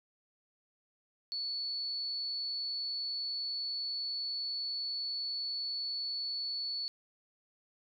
sine tone, 4435 Hz, C#8, in tune, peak -34 dBFS, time 1.32-6.88 s, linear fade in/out 0 ms, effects none

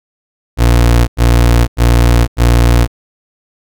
30% pulse tone bursts, 59 Hz, A#1, 22 cents sharp, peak -3 dBFS, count 4, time 0.57-2.877 s, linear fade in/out 50 ms, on 510 ms, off 89 ms, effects none

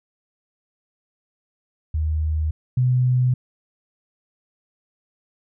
sine tone pair in turn, 77.78 / 126.1 Hz, D#2 / B2, 0 / +36 cents, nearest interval minor sixth, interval 836 cents, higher second, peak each -19 / -15 dBFS, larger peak second, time 1.94-2.51 / 2.77-3.34 s, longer neither, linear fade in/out 5 ms, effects none

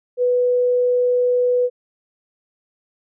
sine tone, 493.9 Hz, B4, in tune, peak -14 dBFS, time 0.17-1.7 s, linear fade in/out 50 ms, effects none

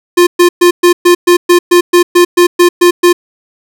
square tone bursts, 351.6 Hz, F4, 12 cents sharp, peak -3 dBFS, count 14, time 0.17-3.13 s, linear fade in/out 10 ms, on 100 ms, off 120 ms, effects none

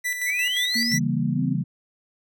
45% pulse tone with tremolo, 1980 Hz, B6, 4 cents sharp, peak -23 dBFS, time 0.04-0.99 s, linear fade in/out 20 ms, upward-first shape square, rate 5.7 Hz, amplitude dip 50%
sine exponential sweep, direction up, 2093 to 6070 Hz, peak -23 dBFS, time 0.25-1 s, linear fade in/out 50 ms
sine tone with pitch glide, 233.1 to 257.2 Hz, A#3 to C4, 0 to -30 cents, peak -25 dBFS, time 0.75-1.55 s, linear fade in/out 10 ms, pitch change +170 cents, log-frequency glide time 1.31-1.42 s
sine chord, C# diminished seventh, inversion none, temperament equal, 138.59 / 164.81 / 196 / 233.1 Hz, C#3 / E3 / G3 / Bb3, 0 / 0 / 0 / 0 cents, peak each -26 / -26 / -28 / -32 dBFS, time 0.91-1.64 s, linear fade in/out 20 ms
effects none

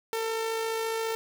sawtooth tone with amplitude modulation, 449.5 Hz, A4, 37 cents sharp, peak -23 dBFS, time 0.13-1.15 s, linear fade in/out 0 ms, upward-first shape sine, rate 54.6 Hz, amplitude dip 30%, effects none

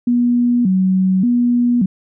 sine tone with vibrato, 213.1 Hz, G#3, 45 cents sharp, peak -11 dBFS, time 0.07-1.86 s, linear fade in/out 5 ms, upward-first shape square, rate 0.86 Hz, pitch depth 220 cents each way, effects none

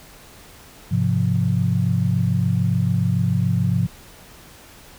sine chord, F minor, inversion first, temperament equal, 103.83 / 130.81 / 174.61 Hz, Ab2 / C3 / F3, 0 / 0 / 0 cents, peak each -21 dBFS, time 0.91-3.87 s, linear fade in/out 10 ms, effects pink hiss -45 dBFS RMS until 4.98 s

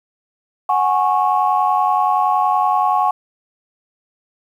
sine chord, F# suspended second, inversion none, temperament equal with one note detuned, 740 / 830.6 / 1099.2 Hz, F#5 / G#5 / C#6, 0 / 0 / -15 cents, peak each -17 dBFS, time 0.69-3.11 s, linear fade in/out 5 ms, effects tanh soft clip ceiling -4 dBFS + 8-bit

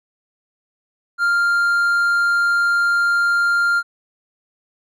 triangle tone with hard clipping, 1396.9 Hz, F6, in tune, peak -15 dBFS, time 1.18-3.83 s, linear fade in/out 50 ms, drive 6 dB, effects none

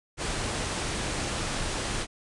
pink low-pass noise, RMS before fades -31 dBFS, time 0.17-2.07 s, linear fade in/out 50 ms, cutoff 9900 Hz, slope 96 dB/octave, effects none

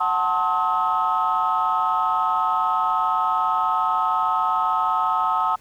sine chord, F# diminished seventh, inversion none, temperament just, 740 / 888 / 1065.6 / 1278.7 Hz, F#5 / A5 / C6 / Eb6, 0 / +16 / +31 / +47 cents, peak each -25 / -23 / -25 / -21 dBFS, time 0-5.56 s, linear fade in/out 10 ms, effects tanh soft clip ceiling -11 dBFS + pink hiss -54 dBFS RMS until 5.6 s

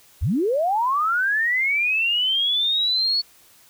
sine linear sweep, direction up, 49.96 to 4435 Hz, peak -18 dBFS, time 0.21-3.22 s, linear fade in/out 20 ms, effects white hiss -53 dBFS RMS until 3.69 s

